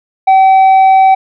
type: tone with tanh clipping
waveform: sine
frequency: 766 Hz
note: G5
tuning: 40 cents flat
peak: -4 dBFS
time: 0.27-1.15 s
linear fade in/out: 10 ms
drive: 4 dB
effects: none